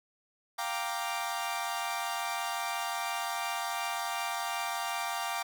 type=chord; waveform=sawtooth; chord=G minor seventh; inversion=third; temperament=equal; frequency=698.5 / 784 / 932.3 / 1174.7 Hz; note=F5 / G5 / Bb5 / D6; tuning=0 / 0 / 0 / 0 cents; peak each=-34 dBFS; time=0.58-5.43 s; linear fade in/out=10 ms; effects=none